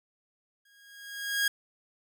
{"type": "tone with exponential growth", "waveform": "sawtooth", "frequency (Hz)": 1637, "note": "G#6", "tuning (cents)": -25, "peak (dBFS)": -19, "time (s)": [0.65, 1.48], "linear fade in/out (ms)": 5, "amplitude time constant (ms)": 180, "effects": []}